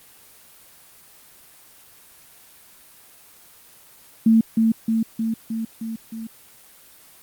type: tone with echo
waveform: sine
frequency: 224.3 Hz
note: A3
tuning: 34 cents sharp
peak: -11 dBFS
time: 4.26-4.41 s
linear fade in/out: 5 ms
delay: 310 ms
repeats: 6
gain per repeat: -3 dB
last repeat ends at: 6.27 s
effects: white hiss -49 dBFS RMS until 7.22 s + Opus 24 kbps